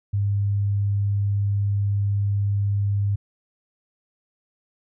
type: tone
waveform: sine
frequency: 100.9 Hz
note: G#2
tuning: 49 cents flat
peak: -19 dBFS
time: 0.13-3.16 s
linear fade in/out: 10 ms
effects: none